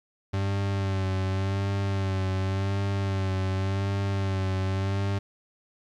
40% pulse tone with vibrato, 96.9 Hz, G2, 20 cents flat, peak -24 dBFS, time 0.33-5.19 s, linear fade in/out 10 ms, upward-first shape sine, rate 0.89 Hz, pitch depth 39 cents each way, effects low-pass 5000 Hz 12 dB/octave + 11-bit

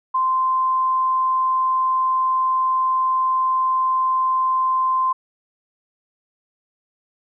sine tone, 1040 Hz, C6, 11 cents flat, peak -16 dBFS, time 0.14-5.13 s, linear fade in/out 10 ms, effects none

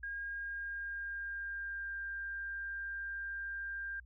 sine tone with pitch glide, 1623 to 1593.3 Hz, G#6 to G6, -40 to +28 cents, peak -38 dBFS, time 0.03-4 s, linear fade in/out 5 ms, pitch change -32 cents, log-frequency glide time 0.21-1.98 s, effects added 60 Hz sine -54 dBFS peak until 4.05 s

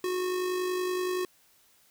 square tone with amplitude modulation, 365.3 Hz, F#4, 22 cents flat, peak -27 dBFS, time 0.04-1.25 s, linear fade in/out 2 ms, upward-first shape sine, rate 50.6 Hz, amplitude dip 35%, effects white hiss -63 dBFS RMS until 1.9 s

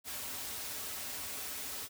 white noise with comb filter, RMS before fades -41 dBFS, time 0.04-1.89 s, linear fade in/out 50 ms, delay 5.8 ms, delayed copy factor -0.55, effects none

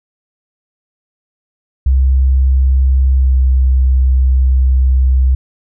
sine tone with pitch glide, 65.8 to 64.74 Hz, C2 to C2, +10 to -18 cents, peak -7 dBFS, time 1.86-5.35 s, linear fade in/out 5 ms, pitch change -28 cents, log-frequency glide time 3.14-3.35 s, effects none

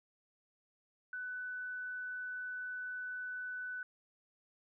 sine tone, 1496 Hz, F#6, 19 cents sharp, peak -39 dBFS, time 1.13-3.83 s, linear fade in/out 2 ms, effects none

